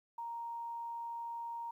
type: tone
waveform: sine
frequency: 933 Hz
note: A#5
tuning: 1 cent sharp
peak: -39 dBFS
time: 0.18-1.71 s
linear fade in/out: 5 ms
effects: 12-bit